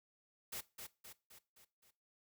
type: noise with echo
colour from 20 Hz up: white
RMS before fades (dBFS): -44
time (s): 0.52-0.61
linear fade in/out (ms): 10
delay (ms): 260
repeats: 5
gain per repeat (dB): -5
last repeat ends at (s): 1.91
effects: noise-tail reverb RT60 0.3 s tail -19 dB re dry